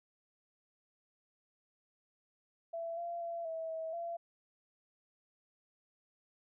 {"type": "tone with pitch steps", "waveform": "sine", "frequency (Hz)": [668, 686, 678, 650, 646, 680], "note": ["E5", "F5", "E5", "E5", "E5", "F5"], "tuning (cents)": [23, -31, 49, -24, -35, -46], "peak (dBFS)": -37, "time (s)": [2.73, 4.17], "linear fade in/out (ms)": 10, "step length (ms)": 240, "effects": []}